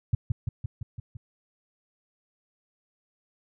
sine tone with echo, 109 Hz, A2, 16 cents flat, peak -17 dBFS, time 0.13-0.15 s, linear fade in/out 5 ms, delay 170 ms, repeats 6, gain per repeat -3 dB, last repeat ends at 1.17 s, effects none

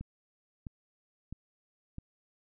click train, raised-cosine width 5 ms, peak -28 dBFS, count 4, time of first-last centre 0.01-1.984 s, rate 1.52 Hz, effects none

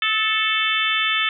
harmonic tone with a mistuned harmonic, 440 Hz, A4, in tune, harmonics 3 / 4 / 5 / 6 / 7 / 8, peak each -25 / -25 / -25 / -25 / -25 / -25 dBFS, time 0.02-1.29 s, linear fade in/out 2 ms, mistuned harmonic 3, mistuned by -31 cents, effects none

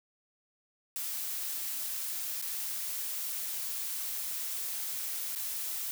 blue noise with dropouts, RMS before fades -36 dBFS, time 0.96-5.91 s, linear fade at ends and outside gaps 0 ms, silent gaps 2.415-2.424 / 5.351-5.359 s, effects none

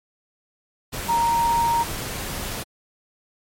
sine tone in noise, 932.3 Hz, A#5, in tune, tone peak -17 dBFS, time 1.08-1.84 s, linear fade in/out 20 ms, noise pink, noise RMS -30 dBFS, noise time 0.92-2.64 s, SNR +10 dB, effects MP3 64 kbps

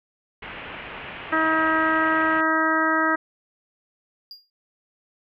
white low-pass noise, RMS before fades -37 dBFS, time 0.42-2.41 s, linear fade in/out 5 ms, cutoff 2900 Hz, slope 48 dB/octave
harmonic tone, 318.6 Hz, D#4, 41 cents sharp, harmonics 1 / 2 / 3 / 4 / 5 / 6, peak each -25 / -28 / -28 / -23 / -24 / -27 dBFS, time 1.32-3.16 s, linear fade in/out 10 ms
triangle tone with exponential decay, 4821 Hz, D8, 45 cents sharp, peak -33 dBFS, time 4.31-4.5 s, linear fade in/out 1 ms, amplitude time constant 40 ms
effects none

